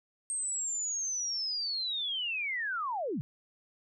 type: linear sweep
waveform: sine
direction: down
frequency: 8470 to 112.4 Hz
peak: -31 dBFS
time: 0.3-3.21 s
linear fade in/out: 0 ms
effects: none